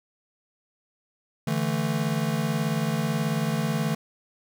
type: chord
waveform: square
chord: D suspended second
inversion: none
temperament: just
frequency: 146.83 / 165.19 / 220.2 Hz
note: D3 / E3 / A3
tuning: 0 / +4 / +2 cents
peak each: -29 dBFS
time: 1.47-3.95 s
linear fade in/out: 5 ms
effects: none